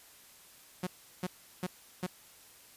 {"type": "tone bursts", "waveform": "sawtooth", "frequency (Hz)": 181.9, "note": "F#3", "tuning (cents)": -29, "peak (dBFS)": -28, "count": 4, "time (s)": [0.83, 2.066], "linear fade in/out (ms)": 5, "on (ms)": 39, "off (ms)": 360, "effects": ["white hiss -57 dBFS RMS until 2.76 s", "resampled to 32000 Hz"]}